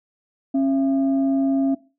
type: tone pair together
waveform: sine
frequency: 271.6 / 673 Hz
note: C#4 / E5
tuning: -35 / +36 cents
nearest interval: octave + major third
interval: 1571 cents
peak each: -16 / -28 dBFS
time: 0.54-1.75 s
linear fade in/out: 10 ms
effects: noise-tail reverb RT60 0.3 s tail -18 dB re dry + tanh soft clip ceiling -10 dBFS